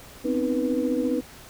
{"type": "tone cluster", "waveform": "sine", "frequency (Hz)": [251.5, 266.1, 311.7, 488.7], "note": ["B3", "C4", "D#4", "B4"], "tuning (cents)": [32, 29, 3, -18], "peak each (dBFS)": -27, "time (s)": [0.24, 1.21], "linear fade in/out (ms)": 20, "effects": ["tanh soft clip ceiling -11 dBFS", "pink hiss -46 dBFS RMS until 1.49 s"]}